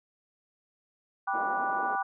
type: chord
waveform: sine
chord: G major seventh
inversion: none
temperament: just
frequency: 784 / 980 / 1176 / 1470 Hz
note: G5 / B5 / D6 / F#6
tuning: 0 / -14 / +2 / -12 cents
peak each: -30 / -35 / -33 / -34 dBFS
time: 1.27-2.03 s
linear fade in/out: 10 ms
type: band-pass noise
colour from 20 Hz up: white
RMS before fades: -40 dBFS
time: 1.33-1.96 s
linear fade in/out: 10 ms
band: 230 to 920 Hz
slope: 24 dB/octave
effects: none